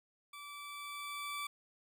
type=tone with level ramp; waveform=20% pulse; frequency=1159 Hz; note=D6; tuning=23 cents flat; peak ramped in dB=-43 to -33 dBFS; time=0.33-1.47 s; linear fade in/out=5 ms; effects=none